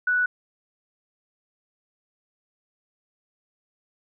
sine tone, 1478 Hz, F#6, 2 cents flat, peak -19 dBFS, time 0.07-0.26 s, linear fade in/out 5 ms, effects none

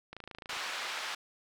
click train, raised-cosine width 0.3 ms, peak -28 dBFS, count 13, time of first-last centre 0.13-0.568 s, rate 27.4 Hz
pink band-pass noise, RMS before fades -38 dBFS, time 0.49-1.15 s, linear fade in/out 5 ms, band 1100 to 4400 Hz, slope 12 dB/octave
effects none

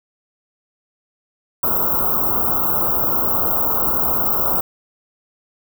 white band-stop noise, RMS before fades -18 dBFS, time 1.63-4.61 s, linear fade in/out 5 ms, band 1400 to 14000 Hz, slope 96 dB/octave, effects none

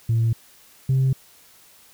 sine tone pair in turn, 114.1 / 132.51 Hz, A#2 / C3, -37 / +22 cents, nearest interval minor third, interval 259 cents, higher second, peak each -15 / -14 dBFS, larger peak second, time 0.09-0.33 / 0.89-1.13 s, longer neither, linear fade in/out 5 ms, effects tanh soft clip ceiling -14 dBFS + white hiss -52 dBFS RMS until 1.93 s

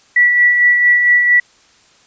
sine tone with tremolo, 1951 Hz, B6, 22 cents flat, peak -6 dBFS, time 0.16-1.4 s, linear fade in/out 5 ms, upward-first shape sine, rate 4.4 Hz, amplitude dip 40%, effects white hiss -50 dBFS RMS until 2.06 s + resampled to 16000 Hz

